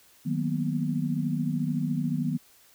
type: chord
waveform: sine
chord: B major seventh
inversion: first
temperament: equal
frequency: 155.56 / 185 / 233.1 / 246.9 Hz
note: D#3 / F#3 / A#3 / B3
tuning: 0 / 0 / 0 / 0 cents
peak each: -29 / -32 / -33 / -30 dBFS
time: 0.25-2.38 s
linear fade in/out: 20 ms
effects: white hiss -58 dBFS RMS until 2.74 s